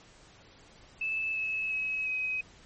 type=tone with pitch steps; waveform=sine; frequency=2623 / 2591 / 2560 / 2529 Hz; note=E7 / E7 / D#7 / D#7; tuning=-9 / -30 / +49 / +28 cents; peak=-29 dBFS; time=1.01-2.41 s; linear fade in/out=5 ms; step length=350 ms; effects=pink hiss -56 dBFS RMS until 2.65 s + MP3 32 kbps